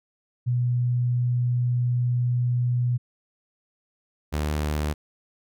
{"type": "tone pair in turn", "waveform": ["sine", "sawtooth"], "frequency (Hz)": [122.6, 75.19], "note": ["B2", "D2"], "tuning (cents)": [-12, 41], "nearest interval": "minor sixth", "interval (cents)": 847, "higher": "first", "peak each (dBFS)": -20, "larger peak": "neither", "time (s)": [[0.46, 2.98], [4.32, 4.94]], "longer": "first", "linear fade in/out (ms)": 20, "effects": []}